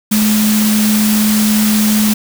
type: tone in noise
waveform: sine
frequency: 213.3 Hz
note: G#3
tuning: 46 cents sharp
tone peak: -10 dBFS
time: 0.11-2.14 s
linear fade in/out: 10 ms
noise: white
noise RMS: -18 dBFS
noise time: 0.11-2.14 s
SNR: +5 dB
effects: none